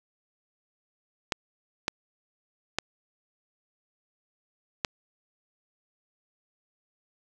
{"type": "clicks", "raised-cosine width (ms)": 0.2, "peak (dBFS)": -8, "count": 4, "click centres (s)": [1.322, 1.881, 2.786, 4.848], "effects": []}